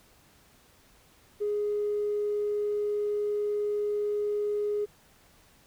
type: tone with tanh clipping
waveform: triangle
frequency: 415.3 Hz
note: G#4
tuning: in tune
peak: -26 dBFS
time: 1.4-4.86 s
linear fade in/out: 20 ms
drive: 4 dB
effects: pink hiss -60 dBFS RMS until 5.66 s